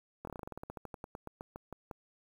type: slowing click train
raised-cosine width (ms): 1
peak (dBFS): -28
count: 22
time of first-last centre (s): 0.25-1.912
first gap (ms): 23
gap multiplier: 1.11
effects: 9-bit